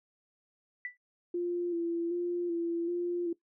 sine tone with exponential decay, 1975.5 Hz, B6, in tune, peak -32 dBFS, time 0.85-0.97 s, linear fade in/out 1 ms, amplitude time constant 24 ms
sine tone with vibrato, 344 Hz, F4, 26 cents flat, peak -29 dBFS, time 1.34-3.33 s, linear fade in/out 5 ms, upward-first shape square, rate 1.3 Hz, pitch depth 29 cents each way
effects noise-tail reverb RT60 0.1 s tail -18 dB re dry

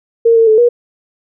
sine tone with pitch steps, 460.9 / 453.6 / 435.5 / 479.8 Hz, A#4 / A#4 / A4 / A#4, -20 / -47 / -18 / +50 cents, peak -5 dBFS, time 0.25-0.69 s, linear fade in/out 10 ms, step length 110 ms, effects none

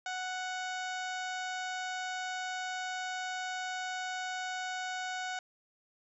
harmonic tone with a mistuned harmonic, 740 Hz, F#5, in tune, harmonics 1 / 2 / 3 / 4 / 5 / 6 / 7 / 8 / 9 / 10, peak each -38 / -39 / -46 / -48 / -48 / -53 / -54 / -53 / -52 / -58 dBFS, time 0.06-5.39 s, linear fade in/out 2 ms, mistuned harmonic 9, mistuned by +32 cents, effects none

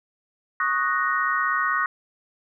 sine chord, D# minor seventh, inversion third, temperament equal, 1108.7 / 1244.5 / 1480 / 1864.7 Hz, C#6 / D#6 / F#6 / A#6, 0 / 0 / 0 / 0 cents, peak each -26 dBFS, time 0.6-1.86 s, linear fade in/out 2 ms, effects none

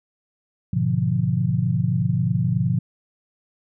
sine chord, G# diminished seventh, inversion none, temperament equal, 103.83 / 123.47 / 146.83 / 174.61 Hz, G#2 / B2 / D3 / F3, 0 / 0 / 0 / 0 cents, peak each -26 / -22 / -25 / -23 dBFS, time 0.73-2.79 s, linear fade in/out 5 ms, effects none

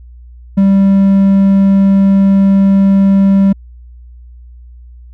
triangle tone, 195.7 Hz, G3, 3 cents flat, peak -3 dBFS, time 0.57-3.53 s, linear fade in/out 10 ms, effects added 60 Hz sine -32 dBFS peak until 5.13 s

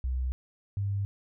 sine tone pair in turn, 63.6 / 99.89 Hz, C2 / G2, -48 / +33 cents, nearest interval minor sixth, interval 781 cents, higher second, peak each -27 dBFS, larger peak neither, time 0.04-0.32 / 0.77-1.05 s, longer neither, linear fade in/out 0 ms, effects none

